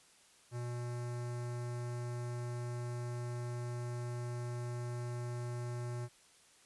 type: tone with notch filter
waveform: square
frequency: 121 Hz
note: B2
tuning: 35 cents flat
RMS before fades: -40 dBFS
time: 0.51-6.09 s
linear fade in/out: 50 ms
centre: 3200 Hz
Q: 0.93
effects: white hiss -64 dBFS RMS until 6.65 s + resampled to 24000 Hz